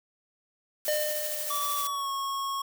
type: noise with tremolo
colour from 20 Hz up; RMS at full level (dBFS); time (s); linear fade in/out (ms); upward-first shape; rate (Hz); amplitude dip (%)
blue; -32; 0.85-1.87; 0; sine; 13; 30
type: tone with exponential decay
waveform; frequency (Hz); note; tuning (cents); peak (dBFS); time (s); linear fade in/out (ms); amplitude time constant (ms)
square; 605; D#5; -49; -25; 0.88-2.26; 1; 300
type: tone with pitch glide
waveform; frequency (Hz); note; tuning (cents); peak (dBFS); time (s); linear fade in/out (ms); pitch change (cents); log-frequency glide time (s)
square; 1153 to 1095.9; D6 to C#6; -32 to -20; -30; 1.5-2.62; 5; -88; 1.76-2.1
effects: none